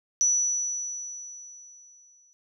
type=tone with exponential decay; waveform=sine; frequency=5920 Hz; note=F#8; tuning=in tune; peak=-18 dBFS; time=0.21-2.33 s; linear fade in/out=0 ms; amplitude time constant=460 ms; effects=none